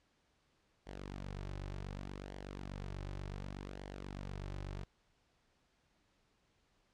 sawtooth tone with flanger, 48.2 Hz, G1, 28 cents flat, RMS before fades -45 dBFS, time 0.86-4.85 s, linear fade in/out 20 ms, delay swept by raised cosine 0.77 to 4.37 ms, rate 0.67 Hz, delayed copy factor -0.55, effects pink hiss -75 dBFS RMS until 6.93 s + low-pass 6000 Hz 12 dB/octave

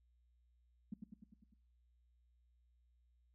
sine tone with echo, 209.5 Hz, G#3, 15 cents sharp, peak -40 dBFS, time 0.92-0.94 s, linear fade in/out 5 ms, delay 100 ms, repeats 6, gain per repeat -4 dB, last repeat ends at 1.54 s, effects noise-tail reverb RT60 0.8 s tail -23 dB re dry + added 60 Hz sine -70 dBFS peak until 3.34 s

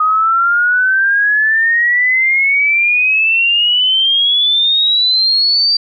sine exponential sweep, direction up, 1244.5 to 4699 Hz, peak -9 dBFS, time 0-5.77 s, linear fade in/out 5 ms, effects none

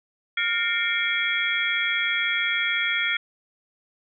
sine tone cluster, 1408 / 1823 / 2135 / 2321 / 3321 Hz, F6 / A#6 / C7 / D7 / G#7, +14 / -39 / +34 / -21 / -1 cents, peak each -28 dBFS, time 0.37-3.17 s, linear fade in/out 5 ms, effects none

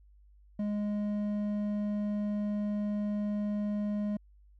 sine tone with hard clipping, 207.4 Hz, G#3, 2 cents flat, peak -31 dBFS, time 0.59-4.17 s, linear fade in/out 5 ms, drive 6 dB, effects added 50 Hz sine -56 dBFS peak until 4.59 s

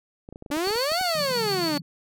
clicks, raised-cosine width 2 ms, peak -27 dBFS, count 12, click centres 0.289 / 0.326 / 0.359 / 0.424 / 0.462 / 0.503 / 0.569 / 0.673 / 0.707 / 0.757 / 0.918 / 1.012 s
sawtooth exponential two-way sweep, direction up then down, 281.7 to 760 to 281.7 Hz, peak -20 dBFS, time 0.51-1.78 s, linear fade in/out 5 ms, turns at 1.01 s
triangle tone with tremolo, 4456 Hz, C#8, 8 cents sharp, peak -26 dBFS, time 0.63-1.8 s, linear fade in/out 50 ms, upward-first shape square, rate 7.1 Hz, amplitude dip 40%
white band-pass noise, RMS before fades -37 dBFS, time 1.15-1.82 s, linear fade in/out 2 ms, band 140 to 190 Hz, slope 48 dB/octave
effects none

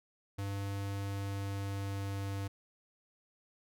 square tone with pitch glide, 99.4 to 98.71 Hz, G2 to G2, +25 to +13 cents, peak -36 dBFS, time 0.38-2.48 s, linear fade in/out 10 ms, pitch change -12 cents, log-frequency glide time 0.88-2.3 s, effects none

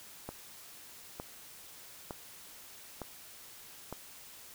click train, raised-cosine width 1 ms, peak -25 dBFS, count 5, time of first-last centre 0.29-3.926 s, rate 1.1 Hz, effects white hiss -52 dBFS RMS until 4.54 s

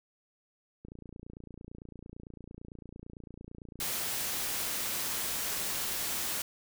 click train, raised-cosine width 3 ms, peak -33 dBFS, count 87, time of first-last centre 0.85-3.826 s, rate 28.9 Hz
white noise, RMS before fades -34 dBFS, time 3.8-6.42 s, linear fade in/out 2 ms
effects none

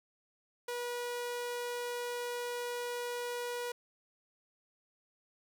sawtooth tone, 484.4 Hz, B4, 34 cents flat, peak -32 dBFS, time 0.68-3.72 s, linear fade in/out 5 ms, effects none

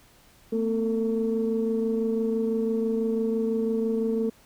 sine tone cluster, 224.3 / 250.3 / 449.1 Hz, A3 / B3 / A4, +34 / +23 / +35 cents, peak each -25 / -34 / -25 dBFS, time 0.52-4.3 s, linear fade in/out 10 ms, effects tanh soft clip ceiling -16 dBFS + pink hiss -57 dBFS RMS until 4.45 s

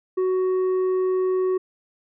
sine tone with tanh clipping, 372 Hz, F#4, 9 cents sharp, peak -20 dBFS, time 0.17-1.58 s, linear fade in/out 10 ms, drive 5 dB, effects none

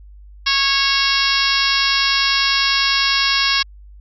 harmonic tone, 550 Hz, C#5, 14 cents flat, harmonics 2 / 3 / 4 / 5 / 6 / 7 / 8 / 9 / 10, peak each -23 / -23 / -23 / -23 / -23 / -23 / -23 / -23 / -23 dBFS, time 0.46-3.63 s, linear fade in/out 10 ms, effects added 50 Hz sine -38 dBFS peak until 4 s

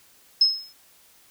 sine tone with exponential decay, 5170 Hz, E8, 34 cents flat, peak -11 dBFS, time 0.41-0.73 s, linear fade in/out 5 ms, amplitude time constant 68 ms, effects white hiss -56 dBFS RMS until 1.3 s

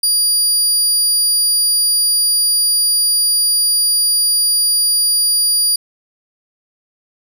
25% pulse tone, 4800 Hz, D8, 37 cents sharp, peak -7 dBFS, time 0.03-5.76 s, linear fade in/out 5 ms, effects none

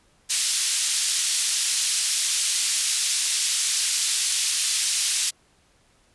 white band-pass noise, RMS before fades -23 dBFS, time 0.29-5.31 s, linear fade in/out 20 ms, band 3200 to 9700 Hz, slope 12 dB/octave, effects pink hiss -61 dBFS RMS until 6.14 s + resampled to 24000 Hz

